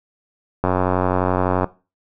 click train, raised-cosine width 1 ms, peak -4 dBFS, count 93, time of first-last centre 0.64-1.643 s, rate 91.7 Hz, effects noise-tail reverb RT60 0.3 s tail -18 dB re dry

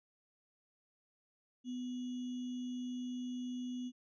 sine tone with sample-and-hold, 249.2 Hz, B3, 16 cents sharp, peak -38 dBFS, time 1.64-3.92 s, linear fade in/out 50 ms, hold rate 3150 Hz, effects resampled to 16000 Hz

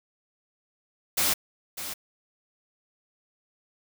white noise with echo, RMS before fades -24 dBFS, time 1.17-1.34 s, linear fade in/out 10 ms, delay 600 ms, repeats 1, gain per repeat -11 dB, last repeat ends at 1.94 s, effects none

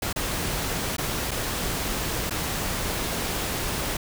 pink noise with dropouts, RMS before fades -28 dBFS, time 0.02-3.97 s, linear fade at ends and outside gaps 5 ms, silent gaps 0.129-0.16 / 0.967-0.982 / 1.31-1.314 / 2.297-2.307 s, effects none

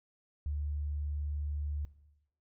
sine tone, 73.42 Hz, D2, in tune, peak -32 dBFS, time 0.46-1.85 s, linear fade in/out 0 ms, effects noise-tail reverb RT60 0.9 s tail -18 dB re dry

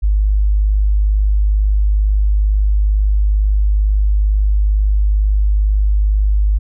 sine tone, 51.1 Hz, G#1, 27 cents flat, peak -10 dBFS, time 0.02-6.59 s, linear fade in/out 20 ms, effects none

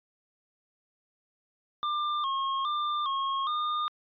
square tone with pitch steps, 1193 / 1081 / 1193 / 1086 / 1216 Hz, D6 / C#6 / D6 / C#6 / D#6, +27 / -44 / +27 / -36 / -40 cents, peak -28 dBFS, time 1.83-3.88 s, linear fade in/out 0 ms, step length 410 ms, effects resampled to 11025 Hz

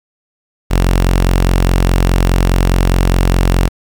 sawtooth tone, 44.84 Hz, F1, 46 cents sharp, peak -5 dBFS, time 0.7-3.69 s, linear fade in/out 20 ms, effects 7-bit

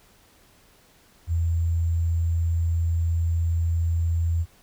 sine tone with sample-and-hold, 83.5 Hz, E2, 23 cents sharp, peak -20 dBFS, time 1.27-4.46 s, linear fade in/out 50 ms, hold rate 7350 Hz, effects pink hiss -57 dBFS RMS until 4.62 s

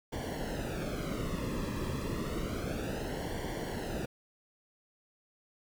brown noise with flanger, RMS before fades -36 dBFS, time 0.12-4.06 s, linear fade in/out 10 ms, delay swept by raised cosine 0.78 to 1.37 ms, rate 0.3 Hz, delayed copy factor -0.8, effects none

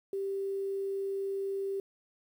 sine tone with quantisation, 392 Hz, G4, in tune, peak -31 dBFS, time 0.13-1.8 s, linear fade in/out 2 ms, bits 10, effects none

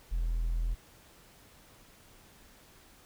triangle tone, 41.51 Hz, E1, 13 cents sharp, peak -25 dBFS, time 0.11-0.75 s, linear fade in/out 20 ms, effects tanh soft clip ceiling -23 dBFS + pink hiss -58 dBFS RMS until 3.05 s

